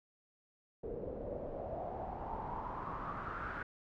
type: noise with low-pass filter sweep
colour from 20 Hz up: pink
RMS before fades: -42 dBFS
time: 0.83-3.63 s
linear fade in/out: 5 ms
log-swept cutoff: 450 to 1500 Hz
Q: 6
effects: none